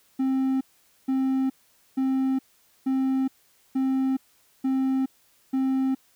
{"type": "tone bursts", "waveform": "triangle", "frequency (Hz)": 264.6, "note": "C4", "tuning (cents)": 20, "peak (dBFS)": -19, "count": 7, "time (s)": [0.19, 5.95], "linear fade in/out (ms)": 10, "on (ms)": 420, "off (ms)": 470, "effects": ["white hiss -62 dBFS RMS until 6.15 s"]}